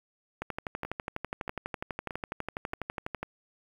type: two click trains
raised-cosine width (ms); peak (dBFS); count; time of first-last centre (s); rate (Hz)
0.5; -18 / -21; 35 / 4; 0.42-3.23 / 0.85-2.737; 12.1 / 1.59
effects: 8-bit